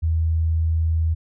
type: tone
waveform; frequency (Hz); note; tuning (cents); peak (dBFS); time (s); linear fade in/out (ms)
sine; 81; E2; -30; -17; 0.02-1.15; 20
effects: none